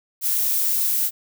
violet noise, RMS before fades -21 dBFS, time 0.21-1.11 s, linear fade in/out 50 ms, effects none

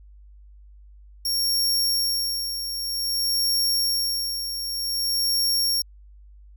sawtooth tone with tremolo, 5530 Hz, F8, 18 cents flat, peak -17 dBFS, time 1.25-5.82 s, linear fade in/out 5 ms, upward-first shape sine, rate 0.53 Hz, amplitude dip 60%, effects added 50 Hz sine -45 dBFS peak until 6.56 s

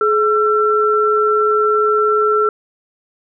sine tone pair together, 424.7 / 1345.7 Hz, G#4 / E6, +39 / +35 cents, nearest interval octave + minor sixth, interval 1996 cents, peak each -14 dBFS, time 0.01-2.49 s, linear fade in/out 2 ms, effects none

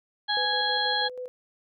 harmonic tone, 830.6 Hz, G#5, in tune, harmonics 1 / 2 / 4 / 5, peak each -29 / -29 / -29 / -29 dBFS, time 0.28-1.09 s, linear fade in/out 20 ms
sine tone with tremolo, 502 Hz, B4, 28 cents sharp, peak -32 dBFS, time 0.37-1.28 s, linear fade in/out 0 ms, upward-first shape square, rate 6.2 Hz, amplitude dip 45%
effects none

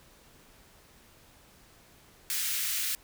white high-pass noise, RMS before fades -31 dBFS, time 2.3-2.95 s, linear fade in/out 0 ms, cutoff 1600 Hz, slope 24 dB/octave, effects pink hiss -58 dBFS RMS until 3.03 s

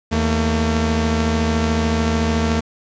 sawtooth tone pair together, 79.97 / 226.2 Hz, D#2 / A3, +48 / +48 cents, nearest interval octave + tritone, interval 1800 cents, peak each -15 dBFS, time 0.11-2.61 s, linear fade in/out 20 ms, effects resampled to 16000 Hz + 7-bit

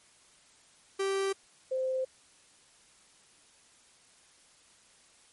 45% pulse / sine tone pair in turn, 389.8 / 520.3 Hz, G4 / C5, -10 / -10 cents, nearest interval perfect fourth, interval 500 cents, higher second, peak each -28 dBFS, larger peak neither, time 0.99-1.33 / 1.71-2.05 s, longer neither, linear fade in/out 10 ms, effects white hiss -61 dBFS RMS until 5.32 s + MP3 48 kbps

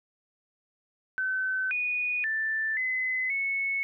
sine tone with pitch steps, 1525 / 2468 / 1768 / 2031 / 2203 Hz, G6 / D#7 / A6 / B6 / C#7, -48 / -15 / +8 / +48 / -11 cents, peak -26 dBFS, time 1.18-3.83 s, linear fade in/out 0 ms, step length 530 ms, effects none

